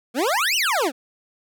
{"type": "exponential two-way sweep", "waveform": "25% pulse", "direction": "up then down", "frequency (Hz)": [220, 3082, 236.9], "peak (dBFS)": -15, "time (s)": [0.14, 0.92], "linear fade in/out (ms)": 50, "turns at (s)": 0.56, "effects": []}